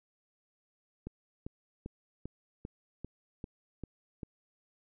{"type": "click train", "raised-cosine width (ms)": 3, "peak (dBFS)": -27, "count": 9, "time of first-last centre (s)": [1.07, 4.232], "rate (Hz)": 2.53, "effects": []}